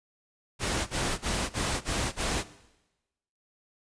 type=noise bursts; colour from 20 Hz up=pink; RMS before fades=-29 dBFS; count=6; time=0.59-2.44 s; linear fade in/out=50 ms; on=280 ms; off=34 ms; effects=noise-tail reverb RT60 1.0 s tail -17 dB re dry + resampled to 22050 Hz